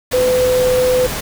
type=tone in noise; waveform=sine; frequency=505 Hz; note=B4; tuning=39 cents sharp; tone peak=-11 dBFS; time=0.13-1.07 s; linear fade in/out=10 ms; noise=pink; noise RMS=-23 dBFS; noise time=0.11-1.21 s; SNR=+9 dB; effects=none